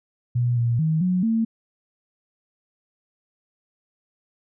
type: tone with pitch steps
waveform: sine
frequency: 121.5 / 118.2 / 158.4 / 182.3 / 225.4 Hz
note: B2 / A#2 / D#3 / F#3 / A3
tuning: -28 / +24 / +31 / -25 / +42 cents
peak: -18 dBFS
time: 0.35-1.45 s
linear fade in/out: 10 ms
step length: 220 ms
effects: none